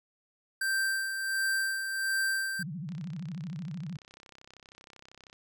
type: tone with tremolo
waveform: square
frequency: 1568 Hz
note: G6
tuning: in tune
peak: -27 dBFS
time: 0.61-2.63 s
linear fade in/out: 5 ms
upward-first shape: sine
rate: 1.4 Hz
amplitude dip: 50%
type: tone with vibrato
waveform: sine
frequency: 164.81 Hz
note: E3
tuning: in tune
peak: -35 dBFS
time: 2.59-3.97 s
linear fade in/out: 5 ms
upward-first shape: sine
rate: 13 Hz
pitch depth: 270 cents each way
type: click train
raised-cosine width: 0.2 ms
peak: -34 dBFS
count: 81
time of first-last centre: 2.89-5.329 s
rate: 32.8 Hz
effects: none

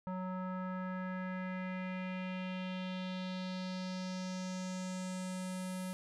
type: tone with low-pass filter sweep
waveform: square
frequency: 185 Hz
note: F#3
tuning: in tune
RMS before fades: -40 dBFS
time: 0.07-5.93 s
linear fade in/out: 0 ms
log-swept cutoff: 1100 to 11000 Hz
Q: 2.7
effects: none

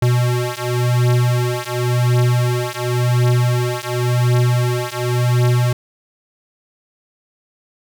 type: beating tone pair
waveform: square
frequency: 122.1 / 123.02 Hz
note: B2 / B2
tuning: -19 / -6 cents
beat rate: 0.92 Hz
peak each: -18 dBFS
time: 0.02-5.73 s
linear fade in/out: 5 ms
effects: none

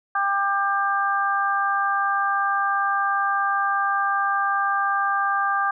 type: harmonic tone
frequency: 397.2 Hz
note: G4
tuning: 23 cents sharp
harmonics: 2 / 3 / 4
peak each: -25 / -22 / -25 dBFS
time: 0.15-5.71 s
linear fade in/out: 5 ms
effects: none

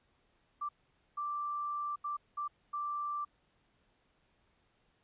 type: tone bursts at uneven times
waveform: sine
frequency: 1174.7 Hz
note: D6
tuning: in tune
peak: -34 dBFS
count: 5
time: 0.61-0.69 / 1.17-1.96 / 2.04-2.17 / 2.37-2.48 / 2.73-3.25 s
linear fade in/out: 10 ms
effects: pink hiss -73 dBFS RMS until 5.03 s + resampled to 8000 Hz

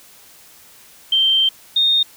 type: tone pair in turn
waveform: sine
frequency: 3136 / 3680 Hz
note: G7 / A#7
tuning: 0 / -23 cents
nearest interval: minor third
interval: 277 cents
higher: second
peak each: -12 dBFS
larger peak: neither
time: 1.12-1.49 / 1.76-2.03 s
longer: first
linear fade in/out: 5 ms
effects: white hiss -46 dBFS RMS until 2.16 s

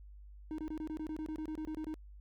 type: tone bursts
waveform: triangle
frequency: 311.1 Hz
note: D#4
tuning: in tune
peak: -35 dBFS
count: 15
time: 0.51-1.941 s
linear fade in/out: 0 ms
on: 73 ms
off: 24 ms
effects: added 50 Hz sine -50 dBFS peak until 2.2 s

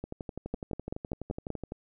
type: two click trains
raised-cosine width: 2 ms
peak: -23 / -19 dBFS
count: 21 / 6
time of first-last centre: 0.04-1.721 / 0.54-1.503 s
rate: 11.9 / 5.19 Hz
effects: none

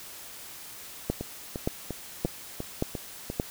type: two click trains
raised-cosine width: 2 ms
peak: -12 / -19 dBFS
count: 5 / 7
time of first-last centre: 1.1-3.399 / 1.21-3.301 s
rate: 1.74 / 2.87 Hz
effects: white hiss -44 dBFS RMS until 3.5 s

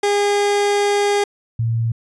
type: tone pair in turn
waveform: 30% pulse / sine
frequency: 407.6 / 114.74 Hz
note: G#4 / A#2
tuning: -32 / -27 cents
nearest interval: octave + minor seventh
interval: 2195 cents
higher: first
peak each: -12 / -16 dBFS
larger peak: first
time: 0.03-1.24 / 1.59-1.92 s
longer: first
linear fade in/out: 5 ms
effects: resampled to 22050 Hz

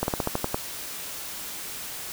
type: slowing click train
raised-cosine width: 1 ms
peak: -10 dBFS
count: 8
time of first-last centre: 0.03-0.545 s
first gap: 51 ms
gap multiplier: 1.12
effects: white hiss -36 dBFS RMS until 2.12 s

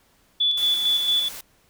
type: tone with tremolo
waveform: sine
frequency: 3452 Hz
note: A7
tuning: 34 cents flat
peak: -17 dBFS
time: 0.4-1.29 s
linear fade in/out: 10 ms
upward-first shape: square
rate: 4.4 Hz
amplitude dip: 40%
type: noise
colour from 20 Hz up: white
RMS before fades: -37 dBFS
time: 0.57-1.41 s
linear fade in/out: 5 ms
effects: pink hiss -61 dBFS RMS until 1.69 s

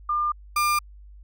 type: tone pair in turn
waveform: sine / 35% pulse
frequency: 1200 / 1200 Hz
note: D6 / D6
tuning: +37 / +37 cents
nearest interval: unison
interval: 0 cents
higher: neither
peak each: -21 / -18 dBFS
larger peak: second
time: 0.09-0.32 / 0.56-0.79 s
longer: neither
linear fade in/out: 5 ms
effects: added 50 Hz sine -43 dBFS peak until 1.23 s

